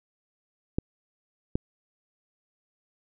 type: clicks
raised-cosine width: 3 ms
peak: -12 dBFS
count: 2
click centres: 0.785 / 1.555 s
effects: none